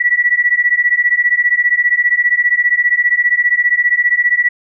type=beating tone pair; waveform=sine; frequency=1939 / 1954 Hz; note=B6 / B6; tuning=-32 / -19 cents; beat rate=15 Hz; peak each=-13 dBFS; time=0-4.49 s; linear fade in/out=10 ms; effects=none